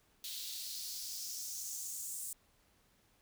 white noise with high-pass filter sweep, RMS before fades -43 dBFS, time 0.24-2.33 s, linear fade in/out 2 ms, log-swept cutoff 3600 to 8200 Hz, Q 3, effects pink hiss -71 dBFS RMS until 3.21 s

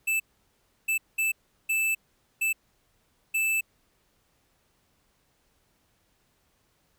square tone bursts at uneven times, 2637 Hz, E7, in tune, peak -24 dBFS, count 6, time 0.07-0.2 / 0.88-0.98 / 1.18-1.32 / 1.69-1.95 / 2.41-2.53 / 3.34-3.61 s, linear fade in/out 10 ms, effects pink hiss -69 dBFS RMS until 6.98 s

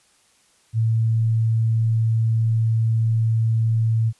sine tone, 112.7 Hz, A2, 42 cents sharp, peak -16 dBFS, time 0.73-4.13 s, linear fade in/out 50 ms, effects white hiss -59 dBFS RMS until 4.19 s + resampled to 24000 Hz

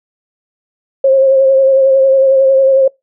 sine tone with vibrato, 536 Hz, C5, 42 cents sharp, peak -5 dBFS, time 1.04-2.88 s, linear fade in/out 5 ms, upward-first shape sine, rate 11 Hz, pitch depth 27 cents each way, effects noise-tail reverb RT60 0.2 s tail -26 dB re dry

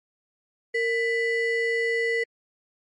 triangle ring-modulated tone, 1225 Hz, D#6, 27 cents flat, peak -17 dBFS, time 0.74-2.24 s, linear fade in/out 10 ms, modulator 764 Hz, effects MP3 48 kbps

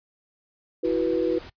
sine chord, E suspended second, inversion none, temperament equal with one note detuned, 329.6 / 370 / 489.3 Hz, E4 / F#4 / B4, 0 / 0 / -16 cents, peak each -25 dBFS, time 0.83-1.39 s, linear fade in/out 10 ms
pink noise, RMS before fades -43 dBFS, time 0.84-1.5 s, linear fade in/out 10 ms
effects noise-tail reverb RT60 0.1 s tail -21 dB re dry + resampled to 11025 Hz

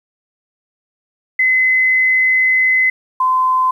sine tone pair in turn, 2037 / 1028 Hz, C7 / C6, -47 / -31 cents, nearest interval octave, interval 1184 cents, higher first, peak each -10 / -11 dBFS, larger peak first, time 1.39-2.9 / 3.2-3.71 s, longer first, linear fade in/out 5 ms, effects 8-bit

